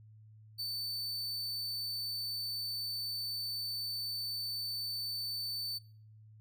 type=tone; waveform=45% pulse; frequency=4532 Hz; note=C#8; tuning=37 cents sharp; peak=-35 dBFS; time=0.58-5.79 s; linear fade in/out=20 ms; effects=noise-tail reverb RT60 0.5 s tail -23 dB re dry + added 108 Hz sine -54 dBFS peak until 6.4 s